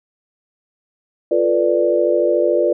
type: chord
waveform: sine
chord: B half-diminished seventh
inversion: second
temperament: equal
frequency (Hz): 349.2 / 440 / 493.9 / 587.3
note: F4 / A4 / B4 / D5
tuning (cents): 0 / 0 / 0 / 0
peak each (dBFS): -18 / -22 / -18 / -17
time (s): 1.31-2.73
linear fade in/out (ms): 5
effects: none